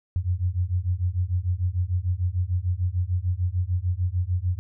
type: beating tone pair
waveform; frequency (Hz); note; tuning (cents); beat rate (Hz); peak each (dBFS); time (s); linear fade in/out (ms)
sine; 86.9 / 93.6; F2 / F#2; -8 / +20; 6.7; -25; 0.16-4.59; 0
effects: none